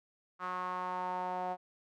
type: tone with band-pass filter sweep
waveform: sawtooth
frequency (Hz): 182.1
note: F#3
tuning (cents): -27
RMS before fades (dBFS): -37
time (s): 0.39-1.57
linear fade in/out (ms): 50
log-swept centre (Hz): 1200 to 760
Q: 4.8
effects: none